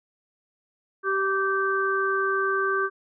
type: harmonic tone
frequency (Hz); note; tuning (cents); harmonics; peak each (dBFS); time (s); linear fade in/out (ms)
388.6; G4; -15; 1 / 3 / 4; -26 / -26 / -26; 1.03-2.9; 50
effects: none